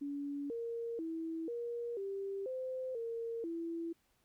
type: tone with pitch steps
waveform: sine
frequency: 284.6 / 464.5 / 325.9 / 473 / 393.1 / 516 / 460.5 / 333.7 Hz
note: C#4 / A#4 / E4 / A#4 / G4 / C5 / A#4 / E4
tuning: +46 / -6 / -20 / +25 / +5 / -24 / -21 / +21 cents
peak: -37 dBFS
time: 0.01-3.93 s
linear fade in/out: 10 ms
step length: 490 ms
effects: pink hiss -75 dBFS RMS until 4.24 s